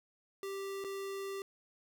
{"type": "tone with dropouts", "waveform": "square", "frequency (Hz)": 392, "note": "G4", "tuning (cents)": 0, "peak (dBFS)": -39, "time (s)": [0.43, 1.42], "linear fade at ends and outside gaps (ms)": 1, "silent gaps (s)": [0.841, 0.846], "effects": []}